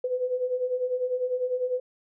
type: beating tone pair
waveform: sine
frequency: 493.9 / 503.9 Hz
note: B4 / B4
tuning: 0 / +35 cents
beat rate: 10 Hz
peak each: -31 / -26 dBFS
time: 0.04-1.8 s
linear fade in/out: 5 ms
effects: none